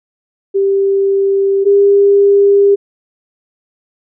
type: tone pair in turn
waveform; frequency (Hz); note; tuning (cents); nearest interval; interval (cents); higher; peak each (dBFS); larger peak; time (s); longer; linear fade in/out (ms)
sine; 393 / 400.8; G4 / G4; +4 / +38; unison; 34; second; -9 / -5; second; 0.54-1.65 / 1.65-2.76; neither; 20
effects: none